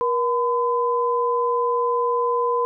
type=tone pair together; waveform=sine; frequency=478 / 1012.8 Hz; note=A#4 / B5; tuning=+43 / +43 cents; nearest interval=octave + minor second; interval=1300 cents; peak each=-21 dBFS; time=0.01-2.65 s; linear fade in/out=0 ms; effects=none